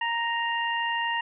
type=harmonic tone; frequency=932.3 Hz; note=A#5; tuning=in tune; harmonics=1 / 2 / 3; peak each=-28 / -29 / -32 dBFS; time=0.01-1.21 s; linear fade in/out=5 ms; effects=none